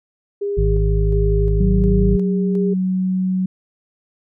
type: tone with tremolo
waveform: sine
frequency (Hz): 404.5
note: G#4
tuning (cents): -46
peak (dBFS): -19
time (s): 0.41-2.74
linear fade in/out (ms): 10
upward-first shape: square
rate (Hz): 1.4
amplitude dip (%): 35
type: harmonic tone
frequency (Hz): 51.9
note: G#1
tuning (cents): 0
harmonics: 1 / 2 / 3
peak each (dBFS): -15 / -22 / -22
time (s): 0.57-2.17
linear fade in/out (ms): 10
type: tone with pitch glide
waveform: sine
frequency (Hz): 185 to 186.18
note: F#3 to F#3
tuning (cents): 0 to +11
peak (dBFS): -16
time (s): 1.6-3.46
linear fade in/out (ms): 5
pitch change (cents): +11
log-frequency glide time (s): 1.76-2.84
effects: none